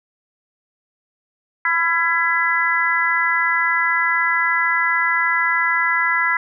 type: harmonic tone with a mistuned harmonic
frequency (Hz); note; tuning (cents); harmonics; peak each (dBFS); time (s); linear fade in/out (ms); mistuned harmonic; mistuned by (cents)
333.5; E4; +20; 3 / 4 / 5 / 6; -23 / -22 / -21 / -19; 1.65-6.37; 2; 4; +31
effects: none